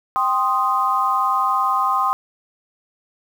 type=chord; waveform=sine; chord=C minor; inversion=second; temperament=equal; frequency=784 / 1046.5 / 1244.5 Hz; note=G5 / C6 / Eb6; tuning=0 / 0 / 0 cents; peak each=-23 / -19 / -20 dBFS; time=0.16-2.13 s; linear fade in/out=0 ms; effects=7-bit